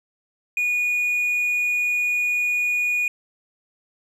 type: tone with hard clipping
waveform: triangle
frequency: 2454 Hz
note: D#7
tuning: 25 cents flat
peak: -20 dBFS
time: 0.57-3.08 s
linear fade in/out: 2 ms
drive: 5 dB
effects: resampled to 32000 Hz